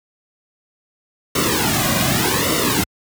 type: noise with flanger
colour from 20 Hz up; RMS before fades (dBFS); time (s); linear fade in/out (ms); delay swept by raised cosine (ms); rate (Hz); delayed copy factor
pink; -18; 1.35-2.84; 5; 1.2 to 2.3; 0.85; -0.95
effects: high-pass 60 Hz 12 dB/octave